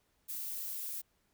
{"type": "noise", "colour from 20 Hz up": "violet", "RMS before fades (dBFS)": -40, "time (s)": [0.28, 1.02], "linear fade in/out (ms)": 20, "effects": ["pink hiss -75 dBFS RMS until 1.33 s"]}